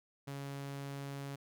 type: tone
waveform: sawtooth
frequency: 139.5 Hz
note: C#3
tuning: 11 cents sharp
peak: -37 dBFS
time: 0.27-1.36 s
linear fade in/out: 10 ms
effects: none